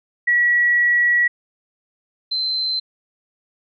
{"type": "tone pair in turn", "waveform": "sine", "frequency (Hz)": [1929, 4087], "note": ["B6", "C8"], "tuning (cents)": [-41, -41], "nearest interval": "octave + minor second", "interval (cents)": 1300, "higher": "second", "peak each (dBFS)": [-13, -19], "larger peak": "first", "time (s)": [[0.27, 1.28], [2.31, 2.8]], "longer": "first", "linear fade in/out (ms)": 10, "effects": []}